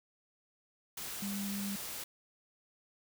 sine tone in noise, 200 Hz, G3, 35 cents sharp, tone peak -36 dBFS, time 1.22-1.76 s, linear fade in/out 5 ms, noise white, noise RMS -42 dBFS, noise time 0.97-2.04 s, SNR +3 dB, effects none

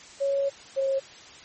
sine tone pair in turn, 554.4 / 540.8 Hz, C#5 / C#5, 0 / -43 cents, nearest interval unison, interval 43 cents, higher first, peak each -22 dBFS, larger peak neither, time 0.2-0.5 / 0.76-1 s, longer first, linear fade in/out 20 ms, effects white hiss -47 dBFS RMS until 1.44 s + MP3 32 kbps

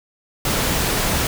pink noise, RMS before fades -20 dBFS, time 0.45-1.27 s, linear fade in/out 2 ms, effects none

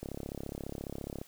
click train, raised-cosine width 2 ms, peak -25 dBFS, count 42, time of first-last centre 0.03-1.215 s, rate 34.6 Hz, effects white hiss -59 dBFS RMS until 1.27 s

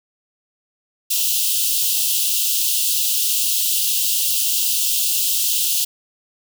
white high-pass noise, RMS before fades -19 dBFS, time 1.1-5.85 s, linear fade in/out 10 ms, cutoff 2700 Hz, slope 96 dB/octave, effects none

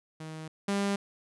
sawtooth tone pair in turn, 157.8 / 199.79 Hz, D#3 / G3, +25 / +33 cents, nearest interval major third, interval 408 cents, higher second, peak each -35 / -23 dBFS, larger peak second, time 0.2-0.48 / 0.68-0.96 s, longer neither, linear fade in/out 5 ms, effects resampled to 24000 Hz

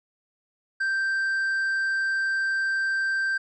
triangle tone, 1568 Hz, G6, in tune, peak -21 dBFS, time 0.8-3.38 s, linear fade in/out 10 ms, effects resampled to 22050 Hz

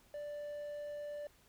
triangle tone, 587.3 Hz, D5, in tune, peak -39 dBFS, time 0.14-1.27 s, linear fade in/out 2 ms, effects pink hiss -67 dBFS RMS until 1.48 s

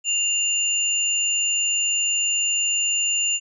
sine tone pair together, 2794 / 7040 Hz, F7 / A8, 0 / 0 cents, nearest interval octave + major third, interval 1600 cents, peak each -22 dBFS, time 0.04-3.4 s, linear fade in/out 50 ms, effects none

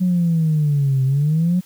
sine exponential two-way sweep, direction down then up, 185 to 130.81 to 185 Hz, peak -13 dBFS, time 0-1.61 s, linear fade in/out 20 ms, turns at 1.04 s, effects tanh soft clip ceiling -10 dBFS + white hiss -50 dBFS RMS until 1.65 s

